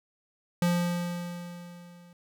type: tone with level ramp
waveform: square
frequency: 174.61 Hz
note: F3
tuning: in tune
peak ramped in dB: -22 to -52 dBFS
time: 0.62-2.13 s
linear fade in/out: 2 ms
effects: none